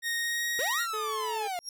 sawtooth tone with pitch glide, 1861 to 1884.8 Hz, A#6 to A#6, -3 to +19 cents, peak -25 dBFS, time 0.02-0.87 s, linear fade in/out 50 ms, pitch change +22 cents, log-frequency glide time 0.19-0.46 s
45% pulse linear two-way sweep, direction up then down, 448.1 to 1413 to 689 Hz, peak -31 dBFS, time 0.59-1.59 s, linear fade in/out 0 ms, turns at 0.81 s
harmonic tone, 435.7 Hz, A4, 17 cents flat, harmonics 1 / 2 / 3 / 4 / 5 / 6 / 7 / 8, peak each -35 / -45 / -51 / -48 / -53 / -59 / -51 / -54 dBFS, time 0.93-1.48 s, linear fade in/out 10 ms
35% pulse tone with exponential growth, 5588 Hz, F8, in tune, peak -29 dBFS, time 1.59-1.69 s, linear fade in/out 2 ms, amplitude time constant 21 ms
effects none

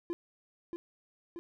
triangle tone with echo, 342.9 Hz, F4, 32 cents flat, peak -30 dBFS, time 0.1-0.13 s, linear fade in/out 0 ms, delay 630 ms, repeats 2, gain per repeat -4 dB, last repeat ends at 1.39 s, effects none

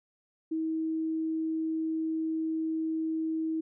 sine tone, 320 Hz, D#4, 49 cents sharp, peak -28 dBFS, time 0.51-3.61 s, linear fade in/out 10 ms, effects none

